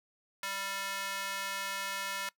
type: tone with high-pass filter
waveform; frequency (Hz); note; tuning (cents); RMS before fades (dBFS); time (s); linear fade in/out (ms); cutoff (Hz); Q
square; 196.3; G3; +3; -37; 0.43-2.29; 2; 1400; 1.1
effects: noise-tail reverb RT60 0.1 s tail -21 dB re dry